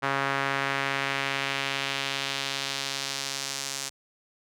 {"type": "tone with band-pass filter sweep", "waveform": "sawtooth", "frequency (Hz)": 137.5, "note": "C#3", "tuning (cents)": -14, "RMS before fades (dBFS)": -30, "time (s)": [0.02, 3.9], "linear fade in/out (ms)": 20, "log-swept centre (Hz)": [1400, 6700], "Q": 1.3, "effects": []}